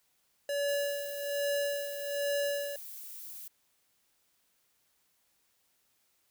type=tone with tremolo; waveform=square; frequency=570 Hz; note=C#5; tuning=48 cents sharp; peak=-29 dBFS; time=0.49-2.76 s; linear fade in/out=2 ms; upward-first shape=sine; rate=1.2 Hz; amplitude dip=65%
type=noise; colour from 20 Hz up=violet; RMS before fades=-45 dBFS; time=0.68-3.48 s; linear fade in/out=5 ms
effects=white hiss -73 dBFS RMS until 6.3 s